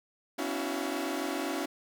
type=tone cluster; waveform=sawtooth; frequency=254.9 / 282.4 / 326.5 / 372.8 / 689 Hz; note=C4 / C#4 / E4 / F#4 / F5; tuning=-45 / +32 / -17 / +13 / -24 cents; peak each=-38 / -31 / -33 / -34 / -37 dBFS; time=0.38-1.66 s; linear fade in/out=10 ms; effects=none